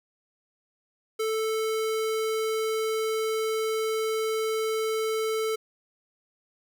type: tone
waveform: square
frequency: 440 Hz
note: A4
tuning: in tune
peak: -26 dBFS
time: 1.19-5.56 s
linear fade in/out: 10 ms
effects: none